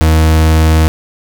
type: tone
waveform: 40% pulse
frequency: 79.4 Hz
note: D#2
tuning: 36 cents sharp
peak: -5 dBFS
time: 0.01-0.88 s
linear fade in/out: 0 ms
effects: none